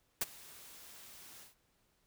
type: noise with ADSR envelope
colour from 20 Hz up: white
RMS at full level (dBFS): -31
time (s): 0.21-1.55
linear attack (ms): 6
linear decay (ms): 28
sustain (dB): -23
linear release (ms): 140
effects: pink hiss -75 dBFS RMS until 2.06 s